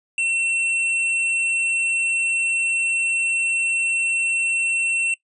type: tone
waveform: square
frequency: 2705 Hz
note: E7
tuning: 44 cents sharp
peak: -20 dBFS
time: 0.18-5.14 s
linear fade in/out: 2 ms
effects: noise-tail reverb RT60 0.1 s tail -20 dB re dry + resampled to 22050 Hz